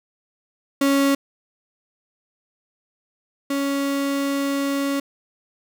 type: tone pair in turn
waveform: 35% pulse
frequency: 277.2 / 278.6 Hz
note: C#4 / C#4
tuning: 0 / +9 cents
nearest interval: unison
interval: 9 cents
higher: second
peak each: -14 / -19 dBFS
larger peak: first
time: 0.81-1.15 / 3.5-5 s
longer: second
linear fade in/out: 5 ms
effects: none